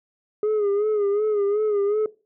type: tone with vibrato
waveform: sine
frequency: 415.3 Hz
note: G#4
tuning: in tune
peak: -16 dBFS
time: 0.43-2.06 s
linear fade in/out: 2 ms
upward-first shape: sine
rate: 2.7 Hz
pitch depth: 69 cents each way
effects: noise-tail reverb RT60 0.3 s tail -20 dB re dry + tanh soft clip ceiling -18 dBFS